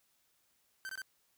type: tone bursts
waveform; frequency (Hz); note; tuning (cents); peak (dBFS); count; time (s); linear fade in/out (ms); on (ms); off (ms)
45% pulse; 1549; G6; -21; -40; 3; 0.85-1.018; 0; 42; 21
effects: white hiss -74 dBFS RMS until 1.37 s